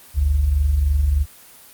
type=tone pair together; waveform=sine; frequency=49.25 / 72.5 Hz; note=G1 / D2; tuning=+9 / -22 cents; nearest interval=perfect fifth; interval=669 cents; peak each=-23 / -15 dBFS; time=0.14-1.26 s; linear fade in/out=50 ms; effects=white hiss -45 dBFS RMS until 1.73 s + Opus 24 kbps